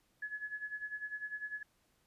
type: tone with tremolo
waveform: sine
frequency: 1700 Hz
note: G#6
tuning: 40 cents sharp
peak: -36 dBFS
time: 0.22-1.63 s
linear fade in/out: 5 ms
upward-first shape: sine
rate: 10 Hz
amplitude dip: 80%
effects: pink hiss -74 dBFS RMS until 2.06 s + resampled to 32000 Hz